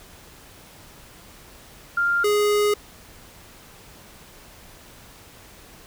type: tone pair in turn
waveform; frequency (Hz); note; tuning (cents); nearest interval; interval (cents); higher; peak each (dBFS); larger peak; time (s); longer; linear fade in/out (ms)
sine / square; 1396.9 / 415.3; F6 / G#4; 0 / 0; octave + major sixth; 2100; first; -18 / -18; neither; 1.97-2.24 / 2.24-2.74; second; 5
effects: pink hiss -47 dBFS RMS until 5.86 s